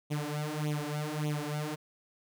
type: tone with flanger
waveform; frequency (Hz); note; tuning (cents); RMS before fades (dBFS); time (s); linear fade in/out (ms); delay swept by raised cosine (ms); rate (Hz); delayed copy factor
sawtooth; 150; D3; +37; -34; 0.1-1.76; 20; 0.3 to 5.3; 1.7; +0.95
effects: none